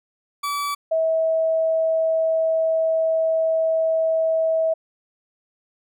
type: tone pair in turn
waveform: 40% pulse / sine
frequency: 1150 / 646.2 Hz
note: D6 / E5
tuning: -37 / -35 cents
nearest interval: minor seventh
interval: 998 cents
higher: first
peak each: -22 / -17 dBFS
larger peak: second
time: 0.43-0.75 / 0.91-4.74 s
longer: second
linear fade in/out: 10 ms
effects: none